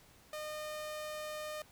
sawtooth tone, 610 Hz, D#5, 34 cents flat, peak -36 dBFS, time 0.33-1.62 s, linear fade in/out 2 ms, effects pink hiss -62 dBFS RMS until 1.71 s

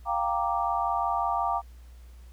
sine chord, G minor seventh, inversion third, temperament equal, 698.5 / 784 / 932.3 / 1174.7 Hz, F5 / G5 / Bb5 / D6, 0 / 0 / 0 / 0 cents, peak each -30 dBFS, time 0.05-1.62 s, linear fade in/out 50 ms, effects added 60 Hz sine -45 dBFS peak until 2.32 s + pink hiss -62 dBFS RMS until 2.32 s

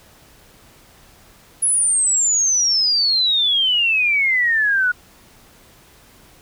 sine exponential sweep, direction down, 10548 to 1443 Hz, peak -14 dBFS, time 1.62-4.92 s, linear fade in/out 10 ms, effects pink hiss -49 dBFS RMS until 6.41 s

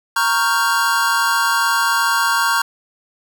square chord, G half-diminished seventh, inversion first, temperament equal, 932.3 / 1108.7 / 1396.9 / 1568 Hz, Bb5 / Db6 / F6 / G6, 0 / 0 / 0 / 0 cents, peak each -21 dBFS, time 0.16-2.62 s, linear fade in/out 5 ms, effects none

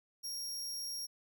sawtooth tone, 5588 Hz, F8, in tune, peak -36 dBFS, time 0.23-1.07 s, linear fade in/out 20 ms, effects none

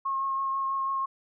sine tone with vibrato, 1081 Hz, C#6, 44 cents flat, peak -26 dBFS, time 0.05-1.06 s, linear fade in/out 10 ms, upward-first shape triangle, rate 6.1 Hz, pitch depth 16 cents each way, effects none

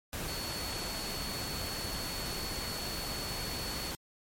sine tone in noise, 4411 Hz, C#8, 9 cents flat, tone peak -40 dBFS, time 0.28-3.91 s, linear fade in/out 0 ms, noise pink, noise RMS -38 dBFS, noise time 0.13-3.95 s, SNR -5 dB, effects MP3 64 kbps

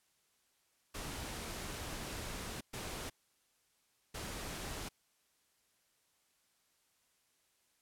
pink noise bursts at uneven times, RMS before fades -43 dBFS, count 3, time 0.94-2.61 / 2.73-3.1 / 4.14-4.89 s, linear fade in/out 10 ms, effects white hiss -75 dBFS RMS until 7.81 s + low-pass 12000 Hz 12 dB/octave

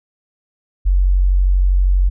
sine tone, 46.26 Hz, F#1, in tune, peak -10 dBFS, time 0.85-2.1 s, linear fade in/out 20 ms, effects none

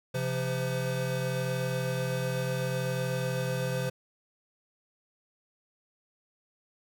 square tone cluster, 132.3 / 173 / 511 Hz, C3 / F3 / C5, +20 / -16 / -41 cents, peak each -32 / -37 / -34 dBFS, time 0.14-3.9 s, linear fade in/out 10 ms, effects none

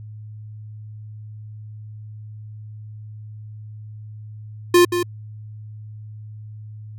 square tone with echo, 351.8 Hz, F4, 13 cents sharp, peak -10 dBFS, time 4.74-4.85 s, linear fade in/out 5 ms, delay 180 ms, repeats 1, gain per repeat -9 dB, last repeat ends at 5.03 s, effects added 107 Hz sine -34 dBFS peak until 6.98 s

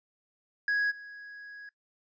triangle tone with level steps, 1661.2 Hz, G#6, in tune, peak -23 / -41 dBFS, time 0.68-1.69 s, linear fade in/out 2 ms, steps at 0.9 s, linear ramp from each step 20 ms, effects noise-tail reverb RT60 0.1 s tail -20 dB re dry + resampled to 16000 Hz

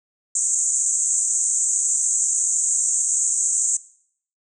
white band-pass noise, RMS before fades -21 dBFS, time 0.35-3.77 s, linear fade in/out 5 ms, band 6500 to 8300 Hz, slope 96 dB/octave, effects noise-tail reverb RT60 0.6 s tail -19 dB re dry

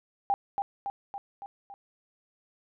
sine tone with echo, 800 Hz, G5, 35 cents sharp, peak -22 dBFS, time 0.3-0.34 s, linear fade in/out 0 ms, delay 280 ms, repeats 5, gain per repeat -4 dB, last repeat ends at 1.74 s, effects none

